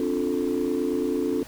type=chord; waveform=sine; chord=D minor seventh; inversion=third; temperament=just; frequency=264.3 / 293.7 / 352.4 / 440.5 Hz; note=C4 / D4 / F4 / A4; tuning=+18 / 0 / +16 / +2 cents; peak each=-27 dBFS; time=0-1.43 s; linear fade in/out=2 ms; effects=tanh soft clip ceiling -16 dBFS + pink hiss -45 dBFS RMS until 1.47 s